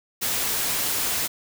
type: noise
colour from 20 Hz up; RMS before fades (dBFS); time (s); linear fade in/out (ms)
white; -25; 0.21-1.28; 20
effects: none